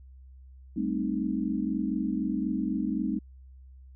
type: chord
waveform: sine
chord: A half-diminished seventh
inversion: third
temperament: equal with one note detuned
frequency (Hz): 196 / 220 / 261.6 / 309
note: G3 / A3 / C4 / Eb4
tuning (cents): 0 / 0 / 0 / -12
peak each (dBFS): -32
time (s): 0.76-3.19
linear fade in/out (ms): 10
effects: added 65 Hz sine -47 dBFS peak until 3.95 s